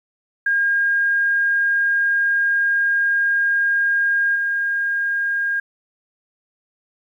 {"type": "tone with level steps", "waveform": "sine", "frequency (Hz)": 1618, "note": "G#6", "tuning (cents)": -46, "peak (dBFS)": [-15, -18], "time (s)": [0.46, 5.6], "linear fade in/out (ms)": 5, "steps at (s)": 4.35, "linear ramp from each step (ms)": 10, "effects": ["9-bit"]}